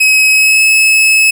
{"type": "tone with pitch glide", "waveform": "40% pulse", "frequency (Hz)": [2553, 2587], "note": ["D#7", "E7"], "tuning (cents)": [44, -33], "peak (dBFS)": -5, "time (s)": [0, 1.31], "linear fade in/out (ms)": 10, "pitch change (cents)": 23, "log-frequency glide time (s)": [0.33, 0.61], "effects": ["7-bit"]}